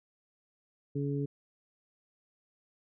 harmonic tone, 141.6 Hz, C#3, 37 cents sharp, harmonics 1 / 2 / 3, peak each -32 / -35 / -37 dBFS, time 0.95-1.26 s, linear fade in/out 10 ms, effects none

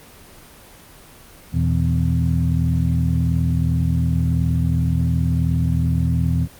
sine tone cluster, 81.1 / 120.1 / 162.9 / 253 Hz, E2 / B2 / E3 / B3, -28 / -48 / -20 / +42 cents, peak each -20 / -21 / -20 / -27 dBFS, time 1.52-6.48 s, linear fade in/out 50 ms, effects pink hiss -44 dBFS RMS until 6.59 s + Opus 24 kbps

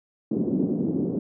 pink band-pass noise, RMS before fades -25 dBFS, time 0.31-1.19 s, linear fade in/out 5 ms, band 190 to 350 Hz, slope 24 dB/octave, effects none

